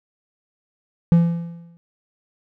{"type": "tone with exponential decay", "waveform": "triangle", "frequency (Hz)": 169.4, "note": "E3", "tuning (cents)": 48, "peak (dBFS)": -6, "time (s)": [1.12, 1.77], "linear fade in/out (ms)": 0, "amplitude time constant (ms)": 140, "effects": []}